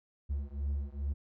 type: beating tone pair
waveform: triangle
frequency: 69.6 / 72 Hz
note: C#2 / D2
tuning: +8 / -34 cents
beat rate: 2.4 Hz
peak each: -33 / -34 dBFS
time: 0.29-1.14 s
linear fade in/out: 20 ms
effects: none